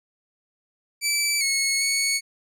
15% pulse tone with pitch steps, 2317 / 2188 / 2216 Hz, D7 / C#7 / C#7, -24 / -23 / -1 cents, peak -14 dBFS, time 1.01-2.21 s, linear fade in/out 50 ms, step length 400 ms, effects none

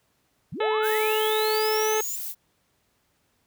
sine linear sweep, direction up, 107.5 to 7190 Hz, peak -31 dBFS, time 0.52-2.16 s, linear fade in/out 5 ms
harmonic tone, 432.9 Hz, A4, 28 cents flat, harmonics 1 / 2 / 3 / 4 / 5 / 6 / 7 / 8 / 9, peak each -23 / -29 / -33 / -35 / -37 / -39 / -40 / -41 / -42 dBFS, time 0.6-2.01 s, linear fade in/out 5 ms
violet noise, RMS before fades -33 dBFS, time 0.82-2.35 s, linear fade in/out 50 ms
effects pink hiss -69 dBFS RMS until 3.46 s + high-pass 60 Hz 12 dB/octave

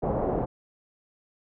white low-pass noise, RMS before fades -27 dBFS, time 0.02-0.46 s, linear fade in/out 20 ms, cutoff 710 Hz, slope 24 dB/octave, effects none

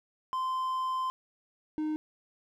triangle tone pair in turn, 1036 / 308 Hz, C6 / D#4, -17 / -17 cents, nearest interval octave + major sixth, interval 2100 cents, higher first, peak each -27 dBFS, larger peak neither, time 0.33-1.1 / 1.78-1.96 s, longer first, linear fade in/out 0 ms, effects none

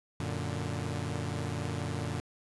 sawtooth chord, Gb augmented, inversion none, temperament equal, 92.5 / 116.54 / 146.83 Hz, Gb2 / Bb2 / D3, 0 / 0 / 0 cents, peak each -33 dBFS, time 0.2-2.2 s, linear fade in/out 0 ms, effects resampled to 24000 Hz + 10-bit

